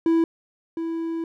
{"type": "tone pair in turn", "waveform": "triangle", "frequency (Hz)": [329.6, 329.6], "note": ["E4", "E4"], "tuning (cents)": [0, 0], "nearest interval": "unison", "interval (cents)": 0, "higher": "neither", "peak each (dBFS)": [-14, -23], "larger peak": "first", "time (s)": [[0.06, 0.24], [0.77, 1.24]], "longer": "second", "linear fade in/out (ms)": 2, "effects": []}